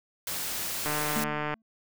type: noise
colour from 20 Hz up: white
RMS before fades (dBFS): -33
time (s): 0.27-1.24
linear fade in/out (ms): 2
type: click train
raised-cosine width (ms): 0.5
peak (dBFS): -16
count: 103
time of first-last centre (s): 0.86-1.54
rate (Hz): 150
type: tone with exponential decay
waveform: triangle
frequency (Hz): 222.5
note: A3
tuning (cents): +20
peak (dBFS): -25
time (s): 1.16-1.62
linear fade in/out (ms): 2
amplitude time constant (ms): 99
effects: none